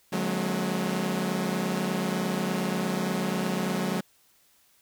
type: tone cluster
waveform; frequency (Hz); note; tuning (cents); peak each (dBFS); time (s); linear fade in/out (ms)
sawtooth; 149 / 184 / 212.4 / 235.8 / 267.7; D3 / F#3 / G#3 / A#3 / C4; +25 / -9 / +39 / +20 / +40; -33 / -25 / -27 / -34 / -34; 0.12-4.01; 10
effects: white hiss -63 dBFS RMS until 4.81 s